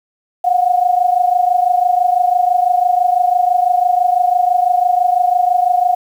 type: tone pair together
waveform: sine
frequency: 714 / 740 Hz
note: F5 / F#5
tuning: +38 / 0 cents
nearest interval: minor second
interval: 62 cents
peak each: -12 / -15 dBFS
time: 0.44-5.95 s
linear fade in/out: 10 ms
effects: 7-bit